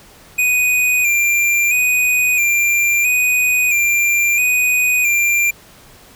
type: tone with vibrato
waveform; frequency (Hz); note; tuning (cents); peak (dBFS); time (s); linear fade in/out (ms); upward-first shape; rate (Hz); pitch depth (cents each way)
square; 2432; D#7; -40; -13; 0.38-5.51; 10; square; 0.75; 39
effects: pink hiss -44 dBFS RMS until 6.15 s